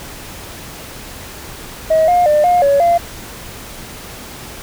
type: tone with pitch steps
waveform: sine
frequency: 636 / 710 / 600 / 711 / 562 / 688 Hz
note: D#5 / F5 / D5 / F5 / C#5 / F5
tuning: +38 / +28 / +37 / +31 / +24 / -26 cents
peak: -7 dBFS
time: 1.9-2.98 s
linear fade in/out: 10 ms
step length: 180 ms
effects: tanh soft clip ceiling -6 dBFS + pink hiss -32 dBFS RMS until 4.62 s